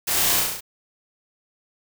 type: noise with echo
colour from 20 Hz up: white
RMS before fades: -24 dBFS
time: 0.07-0.41 s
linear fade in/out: 10 ms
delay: 33 ms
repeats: 6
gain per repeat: -2 dB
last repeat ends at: 0.608 s
effects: none